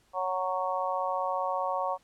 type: harmonic tone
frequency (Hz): 185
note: F#3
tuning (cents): 0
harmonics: 3 / 4 / 5 / 6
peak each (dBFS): -33 / -33 / -33 / -33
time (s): 0.13-1.98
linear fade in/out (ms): 50
effects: pink hiss -66 dBFS RMS until 2.03 s + low-pass 11000 Hz 12 dB/octave